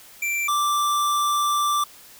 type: tone pair in turn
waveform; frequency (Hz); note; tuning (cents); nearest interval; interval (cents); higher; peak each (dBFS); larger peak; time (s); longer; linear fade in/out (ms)
square; 2349 / 1174.5; D7 / D6; 0 / 0; octave; 1200; first; -23 / -20; second; 0.22-0.48 / 0.48-1.84; second; 5
effects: white hiss -47 dBFS RMS until 2.19 s